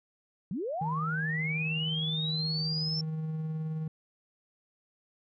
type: linear sweep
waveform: sine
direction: up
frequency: 152 to 5400 Hz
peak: -31 dBFS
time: 0.51-3.01 s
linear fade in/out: 2 ms
type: tone with tremolo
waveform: triangle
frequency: 157.7 Hz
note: D#3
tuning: 24 cents sharp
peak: -28 dBFS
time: 0.81-3.88 s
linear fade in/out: 5 ms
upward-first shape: triangle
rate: 19 Hz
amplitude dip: 30%
effects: none